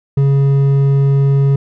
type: tone with hard clipping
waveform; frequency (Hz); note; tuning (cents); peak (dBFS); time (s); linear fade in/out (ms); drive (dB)
triangle; 138.59; C#3; 0; -10; 0.17-1.56; 5; 9
effects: none